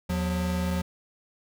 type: tone pair together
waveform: square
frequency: 80.2 / 179.84 Hz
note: E2 / F#3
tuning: -47 / -49 cents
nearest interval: octave + major second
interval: 1398 cents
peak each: -30 / -28 dBFS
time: 0.09-0.82 s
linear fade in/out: 10 ms
effects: none